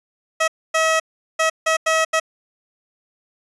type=tone bursts at uneven times; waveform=15% pulse; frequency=642 Hz; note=E5; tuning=46 cents flat; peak=-9 dBFS; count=6; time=0.4-0.48 / 0.74-1 / 1.39-1.5 / 1.66-1.77 / 1.86-2.05 / 2.13-2.2 s; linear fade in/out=10 ms; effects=resampled to 22050 Hz